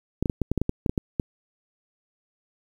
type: clicks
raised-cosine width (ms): 3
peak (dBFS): -10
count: 12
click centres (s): 0.226 / 0.258 / 0.298 / 0.417 / 0.516 / 0.577 / 0.616 / 0.694 / 0.862 / 0.895 / 0.978 / 1.198
effects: 8-bit